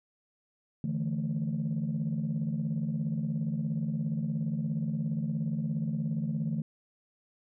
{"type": "chord", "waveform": "sine", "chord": "D suspended second", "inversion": "none", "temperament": "equal with one note detuned", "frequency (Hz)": [147.77, 164.81, 220], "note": ["D3", "E3", "A3"], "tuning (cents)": [11, 0, 0], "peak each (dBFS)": [-32, -32, -32], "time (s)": [0.84, 6.62], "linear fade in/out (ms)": 2, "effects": ["tanh soft clip ceiling -23 dBFS"]}